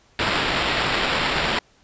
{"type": "noise with sample-and-hold", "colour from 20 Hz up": "white", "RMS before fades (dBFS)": -22, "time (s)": [0.19, 1.59], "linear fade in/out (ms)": 2, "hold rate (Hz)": 6300, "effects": ["pink hiss -57 dBFS RMS until 1.83 s", "resampled to 16000 Hz"]}